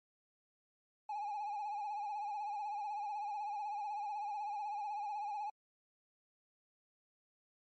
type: tone with vibrato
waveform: triangle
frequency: 830 Hz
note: G#5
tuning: 1 cent flat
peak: -35 dBFS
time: 1.09-5.5 s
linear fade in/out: 5 ms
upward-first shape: sine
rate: 16 Hz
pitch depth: 64 cents each way
effects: tanh soft clip ceiling -32 dBFS + MP3 32 kbps